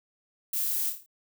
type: noise with echo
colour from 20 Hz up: violet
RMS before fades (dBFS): -30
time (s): 0.53-0.9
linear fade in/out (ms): 5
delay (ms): 27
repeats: 6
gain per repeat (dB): -5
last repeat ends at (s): 1.062
effects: none